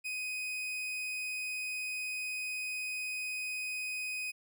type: tone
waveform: 40% pulse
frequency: 2504 Hz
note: D#7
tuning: 10 cents sharp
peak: -34 dBFS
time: 0.04-4.32 s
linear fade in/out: 20 ms
effects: none